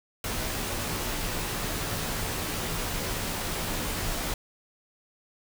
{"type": "noise with comb filter", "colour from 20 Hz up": "pink", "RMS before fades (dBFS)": -31, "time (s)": [0.24, 4.34], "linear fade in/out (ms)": 2, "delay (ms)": 15, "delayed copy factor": -0.55, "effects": []}